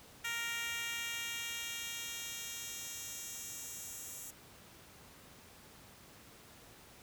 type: tone with high-pass filter sweep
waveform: 10% pulse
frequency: 466.2 Hz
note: A#4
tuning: in tune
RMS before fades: -42 dBFS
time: 0.24-4.31 s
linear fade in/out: 10 ms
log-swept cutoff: 1800 to 8300 Hz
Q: 1.1
effects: pink hiss -57 dBFS RMS until 7.02 s + high-pass 60 Hz 12 dB/octave